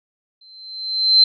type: tone with exponential growth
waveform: sine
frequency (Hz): 4100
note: C8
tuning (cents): -36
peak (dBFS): -6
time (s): 0.41-1.24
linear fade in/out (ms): 5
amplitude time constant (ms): 180
effects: none